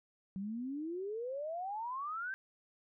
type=exponential sweep; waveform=sine; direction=up; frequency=186.8 to 1596 Hz; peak=-37 dBFS; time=0.36-2.34 s; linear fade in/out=0 ms; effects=none